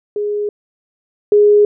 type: tone pair in turn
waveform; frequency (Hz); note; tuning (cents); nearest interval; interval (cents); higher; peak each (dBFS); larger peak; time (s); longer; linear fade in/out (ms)
sine; 414.8 / 414.8; G#4 / G#4; -2 / -2; unison; 0; neither; -16 / -6; second; 0.16-0.49 / 1.32-1.65; neither; 2
effects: none